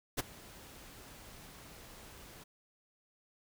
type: noise with ADSR envelope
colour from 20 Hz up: pink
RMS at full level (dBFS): -31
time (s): 0.17-2.44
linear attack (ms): 23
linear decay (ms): 19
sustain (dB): -22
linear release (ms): 10
effects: none